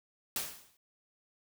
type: noise with exponential decay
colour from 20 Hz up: white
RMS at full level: -32 dBFS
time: 0.36-0.77 s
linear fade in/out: 2 ms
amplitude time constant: 87 ms
effects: none